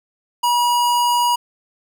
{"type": "tone", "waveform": "square", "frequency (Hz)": 964, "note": "B5", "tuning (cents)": -42, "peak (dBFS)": -15, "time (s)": [0.43, 1.36], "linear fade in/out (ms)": 10, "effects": []}